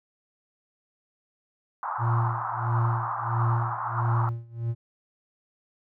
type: band-pass noise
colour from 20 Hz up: pink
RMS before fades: -31 dBFS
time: 1.83-4.29 s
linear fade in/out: 0 ms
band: 800 to 1300 Hz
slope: 48 dB/octave
type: tone with tremolo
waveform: triangle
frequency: 116.54 Hz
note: A#2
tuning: in tune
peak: -19 dBFS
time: 1.98-4.75 s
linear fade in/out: 50 ms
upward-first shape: sine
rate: 1.5 Hz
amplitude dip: 95%
effects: none